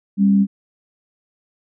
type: tone pair together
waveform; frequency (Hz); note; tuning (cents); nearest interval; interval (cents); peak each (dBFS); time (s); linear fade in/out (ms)
sine; 199.1 / 270.5; G3 / C#4; +27 / -42; perfect fourth; 531; -11 / -22; 0.17-0.47; 50
effects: none